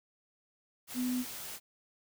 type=tone in noise; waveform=sine; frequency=250.3 Hz; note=B3; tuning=23 cents sharp; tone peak=-30 dBFS; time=0.94-1.25 s; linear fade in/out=50 ms; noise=white; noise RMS=-43 dBFS; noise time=0.87-1.6 s; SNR=+10 dB; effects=none